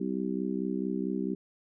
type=harmonic tone; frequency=64.5 Hz; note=C2; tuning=24 cents flat; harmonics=3 / 4 / 5 / 6; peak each=-33 / -34 / -35 / -36 dBFS; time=0-1.35 s; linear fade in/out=10 ms; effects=none